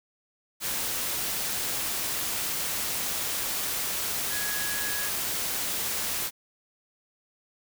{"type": "tone in noise", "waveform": "sine", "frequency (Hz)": 1671, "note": "G#6", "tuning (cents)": 10, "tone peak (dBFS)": -34, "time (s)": [4.29, 5.1], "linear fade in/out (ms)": 50, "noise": "white", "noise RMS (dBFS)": -30, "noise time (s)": [0.6, 6.31], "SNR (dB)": -7, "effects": []}